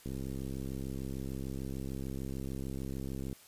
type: click train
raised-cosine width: 3 ms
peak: -27 dBFS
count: 219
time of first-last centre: 0.06-3.328 s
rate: 66.7 Hz
effects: white hiss -58 dBFS RMS until 3.47 s + resampled to 32000 Hz